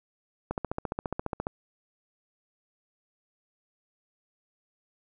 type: click train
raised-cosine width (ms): 1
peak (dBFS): -16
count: 15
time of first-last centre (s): 0.51-1.469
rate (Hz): 14.6
effects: none